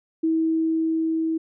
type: tone with level ramp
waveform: sine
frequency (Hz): 322.8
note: E4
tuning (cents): -36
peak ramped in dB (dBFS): -18 to -21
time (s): 0.23-1.38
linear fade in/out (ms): 10
effects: none